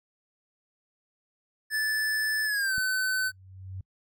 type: tone with pitch glide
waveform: square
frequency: 1744 to 1518.2 Hz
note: A6 to F#6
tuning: -16 to +44 cents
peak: -26 dBFS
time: 1.7-3.32 s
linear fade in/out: 50 ms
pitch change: -240 cents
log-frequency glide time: 2.45-2.75 s
type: click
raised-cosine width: 5 ms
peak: -29 dBFS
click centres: 2.781 s
type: tone with exponential growth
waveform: sine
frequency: 94.3 Hz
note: F#2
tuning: 33 cents sharp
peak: -33 dBFS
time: 2.89-3.81 s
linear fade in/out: 5 ms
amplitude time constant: 200 ms
effects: noise-tail reverb RT60 0.1 s tail -26 dB re dry